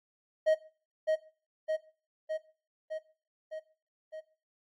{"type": "tone with echo", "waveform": "triangle", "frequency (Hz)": 628, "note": "D#5", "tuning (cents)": 16, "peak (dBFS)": -20, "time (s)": [0.46, 0.55], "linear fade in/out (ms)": 20, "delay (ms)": 610, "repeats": 6, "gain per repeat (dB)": -3, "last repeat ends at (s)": 4.21, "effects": ["noise-tail reverb RT60 0.4 s tail -17 dB re dry", "AAC 32 kbps"]}